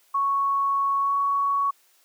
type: tone with pitch glide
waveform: sine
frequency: 1108.7 to 1118.3 Hz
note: C#6 to C#6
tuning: 0 to +15 cents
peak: -20 dBFS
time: 0.14-1.71 s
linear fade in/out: 10 ms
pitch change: +15 cents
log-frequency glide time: 1-1.14 s
effects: white hiss -61 dBFS RMS until 2.04 s + high-pass 400 Hz 12 dB/octave